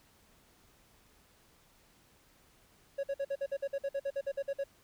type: tone bursts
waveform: triangle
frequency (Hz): 554.4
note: C#5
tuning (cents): 0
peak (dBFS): -29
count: 16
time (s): 2.98-4.64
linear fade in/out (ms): 10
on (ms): 55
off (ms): 52
effects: pink hiss -65 dBFS RMS until 4.83 s